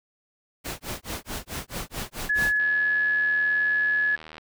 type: noise with tremolo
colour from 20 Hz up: pink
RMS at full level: -31 dBFS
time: 0.64-2.58 s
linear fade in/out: 20 ms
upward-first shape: sine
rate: 4.6 Hz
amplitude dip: 100%
type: tone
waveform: sine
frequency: 1700 Hz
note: G#6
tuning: 40 cents sharp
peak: -20 dBFS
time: 2.29-4.16 s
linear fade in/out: 10 ms
type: click train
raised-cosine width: 0.3 ms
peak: -25 dBFS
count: 141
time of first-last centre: 2.6-4.381 s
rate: 78.6 Hz
effects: none